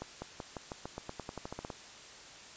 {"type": "accelerating click train", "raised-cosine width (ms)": 1, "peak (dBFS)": -25, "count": 16, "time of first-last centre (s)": [0.02, 1.702], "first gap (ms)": 200, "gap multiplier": 0.91, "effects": ["white hiss -51 dBFS RMS until 2.56 s", "resampled to 16000 Hz"]}